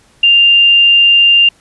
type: tone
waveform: sine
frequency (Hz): 2794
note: F7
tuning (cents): 0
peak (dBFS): -4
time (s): 0.23-1.49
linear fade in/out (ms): 5
effects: pink hiss -49 dBFS RMS until 1.6 s + resampled to 24000 Hz